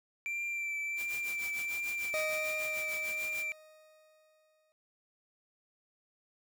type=tone with vibrato; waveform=triangle; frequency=2349 Hz; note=D7; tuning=in tune; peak=-32 dBFS; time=0.26-3.52 s; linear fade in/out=0 ms; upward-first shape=triangle; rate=1.4 Hz; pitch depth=24 cents each way
type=noise with tremolo; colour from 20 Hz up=white; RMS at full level=-43 dBFS; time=0.96-3.46 s; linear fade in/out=50 ms; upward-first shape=triangle; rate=6.7 Hz; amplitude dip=90%
type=tone with exponential decay; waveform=40% pulse; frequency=622.3 Hz; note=D#5; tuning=in tune; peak=-31 dBFS; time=2.14-4.72 s; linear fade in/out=0 ms; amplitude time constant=560 ms
effects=none